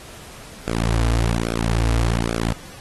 sawtooth tone with flanger, 57 Hz, A#1, 38 cents flat, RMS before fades -20 dBFS, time 0.67-2.53 s, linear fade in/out 10 ms, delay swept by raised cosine 1 to 5.5 ms, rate 1.2 Hz, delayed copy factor -1, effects pink hiss -41 dBFS RMS until 2.8 s + AAC 32 kbps

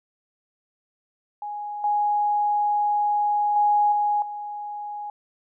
sine tone with level steps, 830 Hz, G#5, 1 cent flat, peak -29 / -19 / -16 / -19 / -30 dBFS, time 1.42-5.1 s, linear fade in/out 2 ms, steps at 1.84 / 3.56 / 3.92 / 4.22 s, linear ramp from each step 2 ms, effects none

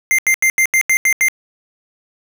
square tone bursts, 2093 Hz, C7, in tune, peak -11 dBFS, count 8, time 0.11-1.284 s, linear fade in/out 0 ms, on 75 ms, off 82 ms, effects none

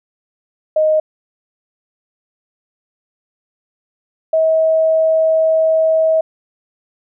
sine tone pair in turn, 622.3 / 640.5 Hz, D#5 / E5, 0 / -50 cents, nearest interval unison, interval 50 cents, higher second, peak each -10 dBFS, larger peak neither, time 0.76-1 / 4.33-6.21 s, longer second, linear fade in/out 5 ms, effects none

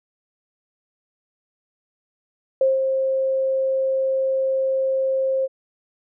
sine tone with ADSR envelope, 531 Hz, C5, 25 cents sharp, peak -13 dBFS, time 2.61-5.48 s, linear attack 3 ms, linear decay 170 ms, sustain -5 dB, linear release 35 ms, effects none

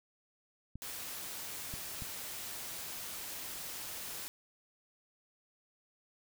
clicks, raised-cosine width 5 ms, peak -31 dBFS, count 3, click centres 0.756 / 1.739 / 2.022 s
white noise, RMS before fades -43 dBFS, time 0.82-4.28 s, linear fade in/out 0 ms
effects none

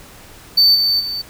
triangle tone with level steps, 4549 Hz, C#8, 44 cents sharp, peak -7 / -12 / -20 dBFS, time 0.57-1.22 s, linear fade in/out 10 ms, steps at 0.74 / 0.99 s, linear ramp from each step 20 ms, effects pink hiss -41 dBFS RMS until 1.29 s

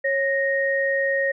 sine tone pair together, 547.9 / 1864.7 Hz, C#5 / A#6, -20 / 0 cents, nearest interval octave + major sixth, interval 2120 cents, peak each -22 dBFS, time 0.04-1.32 s, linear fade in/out 10 ms, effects none

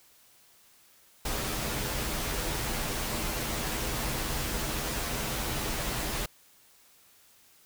pink noise with comb filter, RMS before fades -32 dBFS, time 1.25-6.26 s, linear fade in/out 5 ms, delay 11 ms, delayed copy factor -0.6, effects white hiss -60 dBFS RMS until 7.65 s

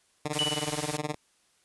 10% pulse tone with tremolo, 150 Hz, D3, 37 cents sharp, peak -19 dBFS, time 0.25-1.15 s, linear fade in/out 5 ms, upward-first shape sine, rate 19 Hz, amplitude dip 95%
white band-stop noise, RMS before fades -35 dBFS, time 0.33-0.97 s, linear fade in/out 2 ms, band 170 to 1000 Hz, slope 48 dB/octave
triangle tone with exponential decay, 2960 Hz, F#7, in tune, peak -22 dBFS, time 0.39-1.04 s, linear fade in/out 0 ms, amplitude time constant 140 ms
effects white hiss -67 dBFS RMS until 1.64 s + resampled to 24000 Hz

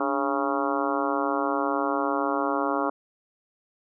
harmonic tone with a mistuned harmonic, 137.9 Hz, C#3, 9 cents flat, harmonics 2 / 3 / 4 / 5 / 6 / 7 / 8 / 9 / 10, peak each -29 / -32 / -31 / -32 / -33 / -33 / -31 / -34 / -34 dBFS, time 0-2.9 s, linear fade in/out 5 ms, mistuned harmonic 2, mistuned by +84 cents, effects none

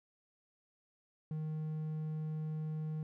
triangle tone, 155.56 Hz, D#3, in tune, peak -34 dBFS, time 1.31-3.03 s, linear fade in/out 2 ms, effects none

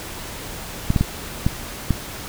clicks, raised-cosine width 5 ms, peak -4 dBFS, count 5, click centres 0.904 / 0.962 / 1.01 / 1.465 / 1.907 s, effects pink hiss -33 dBFS RMS until 2.28 s

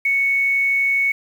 sine tone, 2217 Hz, C#7, in tune, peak -15 dBFS, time 0.05-1.12 s, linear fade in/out 5 ms, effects 7-bit

